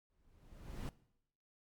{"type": "noise with exponential growth", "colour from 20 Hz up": "brown", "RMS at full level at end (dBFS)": -38, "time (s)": [0.1, 0.89], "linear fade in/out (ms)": 0, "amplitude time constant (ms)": 170, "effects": ["noise-tail reverb RT60 0.8 s tail -20 dB re dry", "MP3 96 kbps"]}